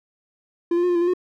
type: tone with pitch steps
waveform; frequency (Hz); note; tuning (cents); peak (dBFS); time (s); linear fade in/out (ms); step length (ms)
triangle; 342.9 / 348.8 / 358.1 / 351.8 / 341.6 / 349.5 / 362.3; F4 / F4 / F4 / F4 / F4 / F4 / F#4; -32 / -2 / +43 / +13 / -38 / +1 / -36; -15; 0.71-1.137; 5; 61
effects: none